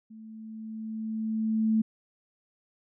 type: tone with level ramp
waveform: sine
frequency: 220 Hz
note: A3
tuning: in tune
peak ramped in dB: -44 to -20 dBFS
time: 0.1-1.82 s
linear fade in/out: 10 ms
effects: none